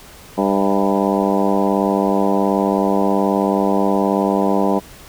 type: harmonic tone with a mistuned harmonic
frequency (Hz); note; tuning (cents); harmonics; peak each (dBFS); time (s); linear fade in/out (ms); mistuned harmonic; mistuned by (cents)
98.7; G2; +12; 2 / 3 / 4 / 5 / 6 / 7 / 8 / 9 / 10; -19 / -21 / -22 / -23 / -24 / -24 / -25 / -26 / -26; 0.37-4.8; 20; 7; -40
effects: pink hiss -41 dBFS RMS until 5.08 s